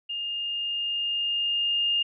sine tone with level ramp, 2824 Hz, F7, 19 cents sharp, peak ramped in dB -29 to -21 dBFS, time 0.09-2.03 s, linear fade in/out 10 ms, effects none

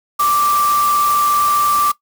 sine tone in noise, 1173 Hz, D6, 2 cents flat, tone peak -12 dBFS, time 0.19-1.92 s, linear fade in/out 10 ms, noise white, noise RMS -25 dBFS, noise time 0.19-1.92 s, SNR +10 dB, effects noise-tail reverb RT60 0.1 s tail -17 dB re dry

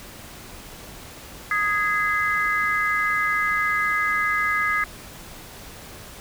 sine chord, Ab major, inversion second, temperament equal with one note detuned, 1244.5 / 1661.2 / 2051 Hz, Eb6 / Ab6 / C7, 0 / 0 / -35 cents, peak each -24 dBFS, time 1.51-4.84 s, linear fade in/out 2 ms, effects pink hiss -41 dBFS RMS until 6.2 s

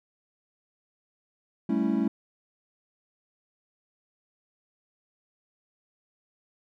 triangle chord, A dominant seventh, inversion third, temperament equal, 196 / 220 / 277.2 / 329.6 Hz, G3 / A3 / C#4 / E4, 0 / 0 / 0 / 0 cents, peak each -28 / -25 / -27 / -28 dBFS, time 1.69-2.08 s, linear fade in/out 5 ms, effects none

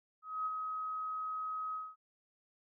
sine tone with ADSR envelope, 1268 Hz, D#6, 32 cents sharp, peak -32 dBFS, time 0.22-1.96 s, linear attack 240 ms, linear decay 30 ms, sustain -4 dB, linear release 220 ms, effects none

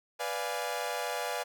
sawtooth chord, B diminished seventh, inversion none, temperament equal, 493.9 / 587.3 / 698.5 / 830.6 Hz, B4 / D5 / F5 / Ab5, 0 / 0 / 0 / 0 cents, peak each -34 dBFS, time 0.19-1.44 s, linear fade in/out 20 ms, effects none

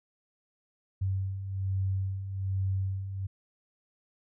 sine beating tone pair, 95 / 96.2 Hz, F#2 / G2, +46 / -32 cents, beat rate 1.2 Hz, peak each -36 / -29 dBFS, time 1.01-3.27 s, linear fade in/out 10 ms, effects none

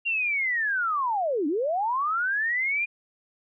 sine linear two-way sweep, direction down then up, 2794 to 273.8 to 2445 Hz, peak -23 dBFS, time 0.05-2.86 s, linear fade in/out 20 ms, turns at 1.47 s, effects none

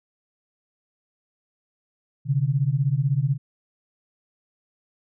sine beating tone pair, 130 / 146 Hz, C3 / D3, -11 / -10 cents, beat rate 16 Hz, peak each -22 dBFS, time 2.25-3.38 s, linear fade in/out 50 ms, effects none

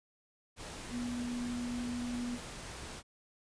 sine tone in noise, 242.7 Hz, B3, 30 cents flat, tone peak -35 dBFS, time 0.9-2.39 s, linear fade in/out 50 ms, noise pink, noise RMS -45 dBFS, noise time 0.56-3.03 s, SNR +7 dB, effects resampled to 22050 Hz

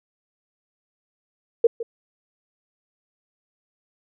sine tone with echo, 463.5 Hz, A#4, 10 cents flat, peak -10 dBFS, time 1.64-1.67 s, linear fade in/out 5 ms, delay 160 ms, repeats 1, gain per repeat -15 dB, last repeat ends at 1.83 s, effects none

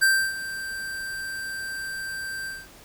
square tone with ADSR envelope, 1568 Hz, G6, in tune, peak -16 dBFS, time 0.01-2.68 s, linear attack 20 ms, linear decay 300 ms, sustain -15 dB, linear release 210 ms, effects pink hiss -49 dBFS RMS until 2.84 s

